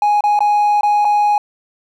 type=tone with dropouts; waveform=triangle; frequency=830.6 Hz; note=G#5; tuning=in tune; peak=-8 dBFS; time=0.02-1.38 s; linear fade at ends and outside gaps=2 ms; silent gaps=0.208-0.238 / 0.391-0.405 / 0.81-0.832 / 1.047-1.051 s; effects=tanh soft clip ceiling -4 dBFS